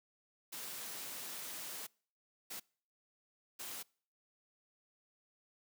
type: noise bursts at uneven times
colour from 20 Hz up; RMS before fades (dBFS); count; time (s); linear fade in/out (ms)
white; -45; 3; 0.52-1.87 / 2.5-2.6 / 3.59-3.83; 10
effects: noise-tail reverb RT60 0.5 s tail -26 dB re dry + high-pass 150 Hz 12 dB/octave